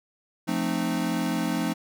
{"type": "chord", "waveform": "square", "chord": "F dominant seventh", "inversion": "none", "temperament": "equal with one note detuned", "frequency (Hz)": [174.61, 220, 261.6, 306.3], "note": ["F3", "A3", "C4", "Eb4"], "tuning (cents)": [0, 0, 0, -27], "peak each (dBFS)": -31, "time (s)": [0.47, 1.74], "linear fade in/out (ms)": 20, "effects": []}